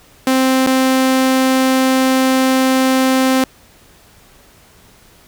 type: tone with dropouts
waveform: sawtooth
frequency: 261.6 Hz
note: C4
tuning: in tune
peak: -7 dBFS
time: 0.27-3.44 s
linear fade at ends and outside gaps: 2 ms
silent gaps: 0.664-0.671 s
effects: pink hiss -47 dBFS RMS until 5.27 s